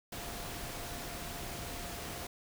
sine tone in noise, 697 Hz, F5, 4 cents flat, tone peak -50 dBFS, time 0.12-2.27 s, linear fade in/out 5 ms, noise pink, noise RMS -42 dBFS, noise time 0.12-2.27 s, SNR -11 dB, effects none

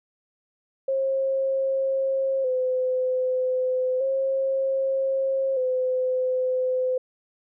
sine tone with vibrato, 523.3 Hz, C5, in tune, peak -21 dBFS, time 0.88-6.98 s, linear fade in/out 5 ms, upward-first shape square, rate 0.32 Hz, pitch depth 42 cents each way, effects none

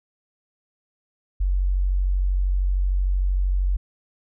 sine tone, 46.52 Hz, F#1, 10 cents sharp, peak -18 dBFS, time 1.4-3.77 s, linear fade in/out 10 ms, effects none

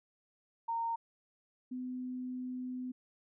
sine tone pair in turn, 921 / 252.8 Hz, A#5 / B3, -21 / +41 cents, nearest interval octave + minor seventh, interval 2238 cents, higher first, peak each -32 / -37 dBFS, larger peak first, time 0.68-0.96 / 1.71-2.92 s, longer second, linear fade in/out 10 ms, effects none

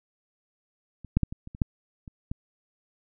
clicks, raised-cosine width 5 ms, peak -29 / -8 / -11 / -23 / -28 / -28 / -10 / -29 / -19 dBFS, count 9, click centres 1.047 / 1.17 / 1.233 / 1.325 / 1.474 / 1.549 / 1.618 / 2.078 / 2.315 s, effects none

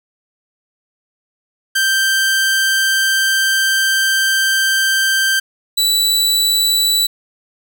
sawtooth tone pair in turn, 1568 / 3951 Hz, G6 / B7, 0 / 0 cents, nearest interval octave + major third, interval 1600 cents, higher second, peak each -9 dBFS, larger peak neither, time 1.75-5.4 / 5.77-7.07 s, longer first, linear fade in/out 10 ms, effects none

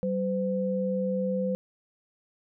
sine tone pair together, 191.03 / 510 Hz, G3 / C5, -44 / -44 cents, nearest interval octave + perfect fourth, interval 1700 cents, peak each -28 / -28 dBFS, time 0.03-1.55 s, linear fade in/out 0 ms, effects none

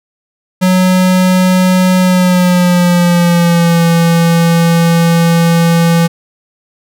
square tone with pitch glide, 184.3 to 168.03 Hz, F#3 to E3, -7 to +33 cents, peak -7 dBFS, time 0.61-6.08 s, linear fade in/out 20 ms, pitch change -160 cents, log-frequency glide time 1.98-3.84 s, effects none

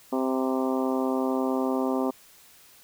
harmonic tone with a mistuned harmonic, 130.81 Hz, C3, in tune, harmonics 2 / 3 / 4 / 5 / 6 / 7 / 8 / 9, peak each -26 / -30 / -32 / -34 / -36 / -37 / -38 / -39 dBFS, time 0.12-2.11 s, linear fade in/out 10 ms, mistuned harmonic 8, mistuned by -23 cents, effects white hiss -54 dBFS RMS until 2.83 s

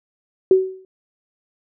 sine tone with exponential decay, 377.1 Hz, F#4, 33 cents sharp, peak -6 dBFS, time 0.51-0.85 s, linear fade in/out 2 ms, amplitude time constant 72 ms, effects none

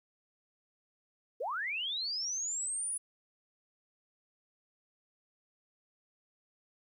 sine linear sweep, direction up, 415.3 to 9956 Hz, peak -33 dBFS, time 1.4-2.98 s, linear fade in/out 10 ms, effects 12-bit

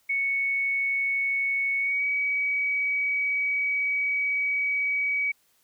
sine tone with pitch glide, 2217 to 2269 Hz, C#7 to C#7, 0 to +40 cents, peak -23 dBFS, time 0.09-5.32 s, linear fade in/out 10 ms, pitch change +40 cents, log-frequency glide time 1.79-2.05 s, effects white hiss -66 dBFS RMS until 5.63 s

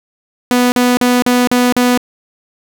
sawtooth tone bursts, 246.8 Hz, B3, 1 cent flat, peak -5 dBFS, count 6, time 0.51-1.975 s, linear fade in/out 0 ms, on 210 ms, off 41 ms, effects none

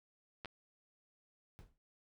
clicks, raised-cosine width 0.3 ms, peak -29 dBFS, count 2, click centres 0.448 / 0.457 s
brown noise with exponential decay, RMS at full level -47 dBFS, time 1.59-1.78 s, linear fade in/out 0 ms, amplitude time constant 40 ms
effects none

